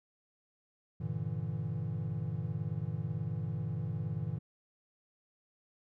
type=chord; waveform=triangle; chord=E half-diminished seventh; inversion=first; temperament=equal; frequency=98 / 116.54 / 146.83 / 164.81 Hz; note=G2 / Bb2 / D3 / E3; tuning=0 / 0 / 0 / 0 cents; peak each=-39 / -36 / -37 / -37 dBFS; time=1-4.39 s; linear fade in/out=10 ms; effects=none